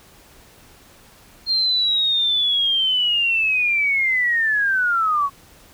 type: linear sweep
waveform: sine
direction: down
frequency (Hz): 4228 to 1094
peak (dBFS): -16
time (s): 1.46-5.3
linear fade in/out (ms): 50
effects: pink hiss -49 dBFS RMS until 5.73 s